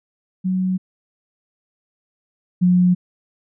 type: tone pair in turn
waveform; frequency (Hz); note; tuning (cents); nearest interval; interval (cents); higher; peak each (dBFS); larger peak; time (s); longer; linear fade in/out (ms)
sine; 185.8 / 179.78; F#3 / F#3; +7 / -50; minor second; 57; first; -17 / -11; second; 0.44-0.78 / 2.61-2.95; neither; 20
effects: none